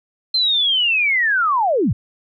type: linear sweep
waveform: sine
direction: down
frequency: 4159 to 75.4 Hz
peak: -14 dBFS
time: 0.34-1.93 s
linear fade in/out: 5 ms
effects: none